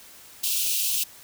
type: high-pass noise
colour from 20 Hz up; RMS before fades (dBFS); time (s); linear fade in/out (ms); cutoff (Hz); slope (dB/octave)
white; -25; 0.43-1.04; 10; 2500; 96
effects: white hiss -48 dBFS RMS until 1.23 s